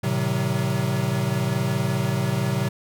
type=chord; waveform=square; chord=A diminished seventh; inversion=none; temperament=equal with one note detuned; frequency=110 / 130.81 / 155.56 / 189.54 Hz; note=A2 / C3 / Eb3 / Gb3; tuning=0 / 0 / 0 / +42 cents; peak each=-29 / -25 / -31 / -28 dBFS; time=0.03-2.69 s; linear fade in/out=10 ms; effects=none